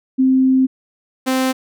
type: tone pair in turn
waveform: sine / sawtooth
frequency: 261.6 / 260.4 Hz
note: C4 / C4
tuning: 0 / -8 cents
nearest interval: unison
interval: 8 cents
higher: first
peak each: -10 / -11 dBFS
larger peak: first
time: 0.18-0.67 / 1.26-1.53 s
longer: first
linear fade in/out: 20 ms
effects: none